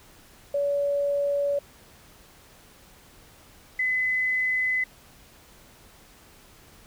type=tone pair in turn; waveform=sine; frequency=569 / 2020 Hz; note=C#5 / B6; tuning=+45 / +39 cents; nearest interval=octave + minor seventh; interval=2194 cents; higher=second; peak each=-22 dBFS; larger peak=neither; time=0.54-1.59 / 3.79-4.84 s; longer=neither; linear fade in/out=5 ms; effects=pink hiss -53 dBFS RMS until 6.86 s